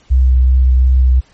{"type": "tone with vibrato", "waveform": "sine", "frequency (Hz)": 63.9, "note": "C2", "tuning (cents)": -40, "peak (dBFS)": -6, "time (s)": [0.1, 1.21], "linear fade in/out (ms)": 20, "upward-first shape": "triangle", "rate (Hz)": 2.7, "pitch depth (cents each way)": 16, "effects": ["pink hiss -50 dBFS RMS until 1.33 s", "MP3 32 kbps"]}